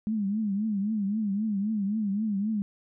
sine tone with vibrato, 207.7 Hz, G#3, in tune, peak -25 dBFS, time 0.07-2.62 s, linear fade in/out 0 ms, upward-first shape triangle, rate 3.8 Hz, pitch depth 140 cents each way, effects none

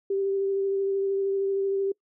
sine tone with vibrato, 392 Hz, G4, in tune, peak -23 dBFS, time 0.1-1.92 s, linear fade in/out 5 ms, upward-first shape sine, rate 13 Hz, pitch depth 14 cents each way, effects noise-tail reverb RT60 0.1 s tail -24 dB re dry

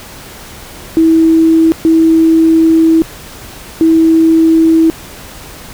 sine tone bursts at uneven times, 324.4 Hz, E4, 28 cents flat, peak -4 dBFS, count 3, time 0.97-1.72 / 1.85-3.02 / 3.81-4.9 s, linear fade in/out 0 ms, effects pink hiss -31 dBFS RMS until 5.73 s

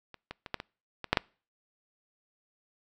clicks, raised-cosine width 0.3 ms, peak -29 / -22 / -24 / -14 / -21 / -20 / -6 / -6 dBFS, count 8, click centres 0.143 / 0.31 / 0.462 / 0.543 / 0.601 / 1.043 / 1.13 / 1.172 s, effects noise-tail reverb RT60 0.4 s tail -26 dB re dry

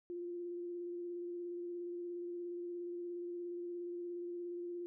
sine tone with vibrato, 349.2 Hz, F4, in tune, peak -40 dBFS, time 0.1-4.86 s, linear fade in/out 0 ms, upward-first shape square, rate 17 Hz, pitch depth 14 cents each way, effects none

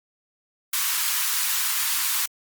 white high-pass noise, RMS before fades -24 dBFS, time 0.73-2.26 s, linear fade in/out 5 ms, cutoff 930 Hz, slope 48 dB/octave, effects Opus 32 kbps

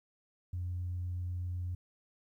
sine tone, 89.2 Hz, F2, 37 cents sharp, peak -33 dBFS, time 0.53-1.75 s, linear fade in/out 5 ms, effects tanh soft clip ceiling -30 dBFS + 12-bit

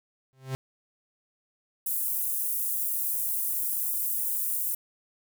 45% pulse tone with exponential growth, 132 Hz, C3, 16 cents sharp, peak -26 dBFS, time 0.33-0.55 s, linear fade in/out 0 ms, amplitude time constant 46 ms
pink high-pass noise, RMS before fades -29 dBFS, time 1.86-4.75 s, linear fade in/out 5 ms, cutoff 11000 Hz, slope 24 dB/octave
effects none

